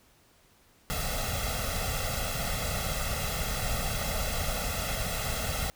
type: noise with comb filter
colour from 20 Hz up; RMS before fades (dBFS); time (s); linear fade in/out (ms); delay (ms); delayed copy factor
pink; -31; 0.9-5.7; 0; 1.5; +0.9
effects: pink hiss -62 dBFS RMS until 5.75 s